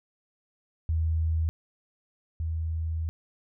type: tone pair in turn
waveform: sine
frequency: 80.5 / 80.82 Hz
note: E2 / E2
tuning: -41 / -34 cents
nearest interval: unison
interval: 7 cents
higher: second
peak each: -23 / -27 dBFS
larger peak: first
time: 0.89-1.49 / 2.4-3.09 s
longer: second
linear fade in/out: 0 ms
effects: none